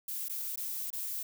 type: noise with dropouts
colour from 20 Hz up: violet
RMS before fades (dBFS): -37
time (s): 0.08-1.23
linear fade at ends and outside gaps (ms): 5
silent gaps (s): 0.285-0.295 / 0.559-0.574 / 0.904-0.929
effects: none